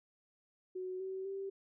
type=tone with pitch steps; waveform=sine; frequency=370 / 380 / 390.2 Hz; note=F#4 / F#4 / G4; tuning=0 / +46 / -8 cents; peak=-38 dBFS; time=0.75-1.5 s; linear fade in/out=10 ms; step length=250 ms; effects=none